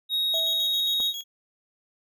triangle tone, 3773 Hz, A#7, 20 cents sharp, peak -21 dBFS, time 0.09-1.14 s, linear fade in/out 50 ms
35% pulse tone with tremolo, 3322 Hz, G#7, in tune, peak -30 dBFS, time 0.33-1.24 s, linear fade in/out 20 ms, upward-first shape square, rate 7.4 Hz, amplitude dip 65%
sine tone with exponential decay, 653 Hz, E5, 17 cents flat, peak -30 dBFS, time 0.34-0.94 s, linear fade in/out 1 ms, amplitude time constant 130 ms
clicks, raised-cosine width 1 ms, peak -31 / -27 dBFS, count 2, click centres 0.999 / 1.003 s
effects none

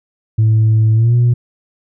sine tone with pitch glide, 110 to 120.65 Hz, A2 to B2, 0 to -40 cents, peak -6 dBFS, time 0.38-1.34 s, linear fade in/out 10 ms, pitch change +160 cents, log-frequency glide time 0.94-1.15 s, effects tanh soft clip ceiling -6 dBFS

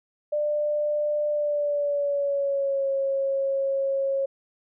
sine tone with pitch glide, 595 to 545.6 Hz, D5 to C#5, +22 to -28 cents, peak -22 dBFS, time 0.32-4.26 s, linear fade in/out 10 ms, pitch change -150 cents, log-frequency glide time 1.29-2.89 s, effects none

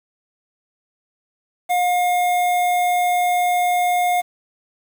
square tone with notch filter, 714 Hz, F5, 38 cents sharp, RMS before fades -18 dBFS, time 1.69-4.22 s, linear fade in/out 20 ms, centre 4900 Hz, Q 1.1, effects 7-bit

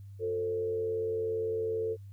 sine tone with frequency modulation, 445.1 Hz, A4, 20 cents sharp, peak -29 dBFS, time 0.19-1.97 s, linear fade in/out 50 ms, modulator 82.4 Hz, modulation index 0.48, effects added 99 Hz sine -44 dBFS peak until 2.12 s + white hiss -74 dBFS RMS until 2.12 s

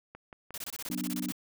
click train, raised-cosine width 0.5 ms, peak -30 dBFS, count 5, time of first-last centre 0.15-0.863 s, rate 5.61 Hz
white noise bursts, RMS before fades -39 dBFS, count 13, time 0.54-1.322 s, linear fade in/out 2 ms, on 38 ms, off 24 ms
sine chord, B minor, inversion second, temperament just, 185.21 / 246.9 / 296.3 Hz, F#3 / B3 / D4, +2 / 0 / +15 cents, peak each -37 / -36 / -37 dBFS, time 0.9-1.32 s, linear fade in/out 2 ms
effects none

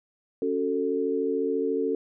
sine chord, F# minor, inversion second, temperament just, 277.5 / 370 / 444 Hz, C#4 / F#4 / A4, +2 / 0 / +16 cents, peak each -29 / -30 / -26 dBFS, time 0.42-1.95 s, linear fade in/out 2 ms, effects none

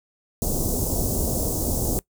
pink band-stop noise, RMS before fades -24 dBFS, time 0.42-1.99 s, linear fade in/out 0 ms, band 660 to 6500 Hz, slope 24 dB/octave, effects noise-tail reverb RT60 0.1 s tail -21 dB re dry

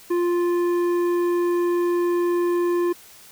sine tone with tanh clipping, 349.2 Hz, F4, in tune, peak -20 dBFS, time 0.1-2.93 s, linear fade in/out 10 ms, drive 10 dB, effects white hiss -47 dBFS RMS until 3.31 s

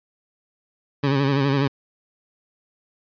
20% pulse tone with vibrato, 138.59 Hz, C#3, in tune, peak -13 dBFS, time 1.03-1.68 s, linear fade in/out 10 ms, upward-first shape sine, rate 12 Hz, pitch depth 58 cents each way, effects resampled to 11025 Hz

